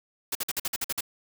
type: noise bursts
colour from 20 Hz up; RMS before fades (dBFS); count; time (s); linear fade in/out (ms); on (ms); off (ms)
white; -29; 9; 0.32-1.008; 5; 32; 50
effects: none